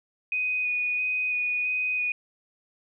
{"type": "tone with vibrato", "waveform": "sine", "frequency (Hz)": 2484, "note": "D#7", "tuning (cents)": -3, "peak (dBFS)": -24, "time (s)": [0.32, 2.12], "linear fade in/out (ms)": 2, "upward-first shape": "square", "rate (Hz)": 1.5, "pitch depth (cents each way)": 11, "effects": []}